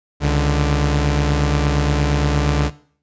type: tone pair together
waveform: sawtooth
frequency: 69.16 / 146.83 Hz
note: C#2 / D3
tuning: -3 / 0 cents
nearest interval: octave + minor second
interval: 1303 cents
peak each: -14 dBFS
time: 0.2-2.71 s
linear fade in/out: 50 ms
effects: noise-tail reverb RT60 0.5 s tail -18 dB re dry + resampled to 16000 Hz